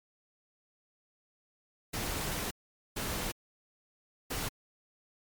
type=noise bursts at uneven times; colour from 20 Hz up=pink; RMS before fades=-35 dBFS; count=3; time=1.93-2.51 / 2.96-3.32 / 4.3-4.49 s; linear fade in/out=10 ms; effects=MP3 96 kbps